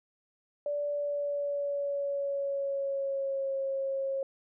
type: tone with pitch glide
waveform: sine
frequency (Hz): 581 to 542.1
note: D5 to C#5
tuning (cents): -19 to -39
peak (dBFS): -29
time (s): 0.66-4.23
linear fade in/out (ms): 2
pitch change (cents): -120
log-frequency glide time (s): 0.88-3.55
effects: none